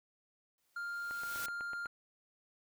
white noise with exponential growth, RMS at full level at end -41 dBFS, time 0.58-1.46 s, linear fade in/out 1 ms, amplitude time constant 190 ms
triangle tone, 1400 Hz, F6, 4 cents sharp, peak -36 dBFS, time 0.76-1.87 s, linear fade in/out 5 ms
click train, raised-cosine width 0.5 ms, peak -33 dBFS, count 7, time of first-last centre 1.11-1.858 s, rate 8.02 Hz
effects none

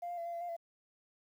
sine tone with pitch steps, 697 / 701 / 678 / 688 / 681 / 701 / 676 Hz, F5 / F5 / E5 / F5 / F5 / F5 / E5, -4 / +6 / +49 / -26 / -44 / +6 / +43 cents, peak -36 dBFS, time 0.02-0.566 s, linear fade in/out 10 ms, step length 78 ms, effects tanh soft clip ceiling -34 dBFS + 11-bit

